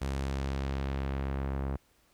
sawtooth tone with low-pass filter sweep, 67.9 Hz, C#2, 35 cents flat, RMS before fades -33 dBFS, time 0.01-1.77 s, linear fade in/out 10 ms, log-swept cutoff 11000 to 1200 Hz, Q 0.75, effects pink hiss -67 dBFS RMS until 2.13 s

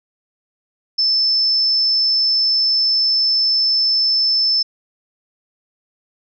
sine tone, 5274 Hz, E8, in tune, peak -13 dBFS, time 0.98-4.63 s, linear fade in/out 10 ms, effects none

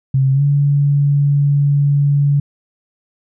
sine tone with pitch glide, 134 to 142.79 Hz, C3 to D3, +42 to -48 cents, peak -10 dBFS, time 0.14-2.4 s, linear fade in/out 5 ms, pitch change +110 cents, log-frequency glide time 0.33-0.42 s, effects none

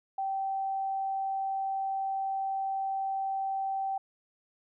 sine tone, 776 Hz, G5, 18 cents flat, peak -29 dBFS, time 0.18-3.98 s, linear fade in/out 5 ms, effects none

